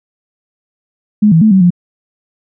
sine tone with pitch steps, 210.1 / 162.7 / 217.3 / 190.3 / 176.4 Hz, G#3 / E3 / A3 / F#3 / F3, +20 / -22 / -21 / +49 / +18 cents, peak -4 dBFS, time 1.22-1.705 s, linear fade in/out 10 ms, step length 97 ms, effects none

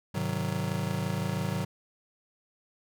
square chord, Ab dominant seventh, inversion none, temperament just, 103.83 / 129.78 / 155.74 / 186.89 Hz, Ab2 / C3 / Eb3 / Gb3, 0 / -14 / +2 / +18 cents, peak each -36 / -36 / -35 / -34 dBFS, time 0.14-1.65 s, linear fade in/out 10 ms, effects none

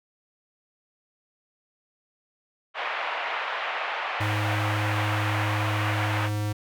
pink band-pass noise, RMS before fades -30 dBFS, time 2.74-6.3 s, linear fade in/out 50 ms, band 660 to 2800 Hz, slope 24 dB/octave
square tone, 104.8 Hz, G#2, 16 cents sharp, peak -26 dBFS, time 4.2-6.53 s, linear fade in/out 10 ms
effects none

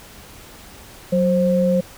sine tone pair together, 185 / 528.6 Hz, F#3 / C5, 0 / +18 cents, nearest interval octave + tritone, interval 1818 cents, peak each -17 dBFS, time 1.12-1.81 s, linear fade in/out 10 ms, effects pink hiss -42 dBFS RMS until 1.97 s

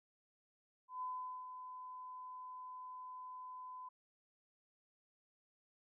sine tone with ADSR envelope, 1011 Hz, B5, 40 cents sharp, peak -39 dBFS, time 0.88-3.89 s, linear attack 140 ms, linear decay 430 ms, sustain -8 dB, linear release 8 ms, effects none

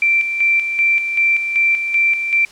sine tone with tremolo, 2349 Hz, D7, in tune, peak -11 dBFS, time 0.02-2.45 s, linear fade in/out 2 ms, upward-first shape square, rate 2.6 Hz, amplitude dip 55%, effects white hiss -42 dBFS RMS until 2.51 s + low-pass 7000 Hz 12 dB/octave

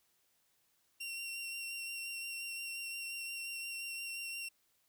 sawtooth tone with vibrato, 2743 Hz, F7, 32 cents flat, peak -37 dBFS, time 1-4.49 s, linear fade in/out 10 ms, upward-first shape sine, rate 5.7 Hz, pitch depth 16 cents each way, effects white hiss -75 dBFS RMS until 4.88 s

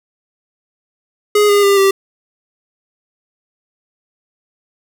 square tone with pitch steps, 416.3 / 407.5 / 398.9 / 390.4 Hz, G#4 / G#4 / G4 / G4, +4 / -33 / +30 / -7 cents, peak -9 dBFS, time 1.35-1.91 s, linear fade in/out 5 ms, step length 140 ms, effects none

